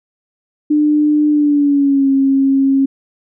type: tone with pitch glide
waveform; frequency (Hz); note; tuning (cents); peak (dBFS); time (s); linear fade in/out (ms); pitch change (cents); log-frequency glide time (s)
sine; 299.4 to 271.4; D4 to C#4; +33 to -36; -9; 0.7-2.86; 10; -169; 1.29-2.1
effects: none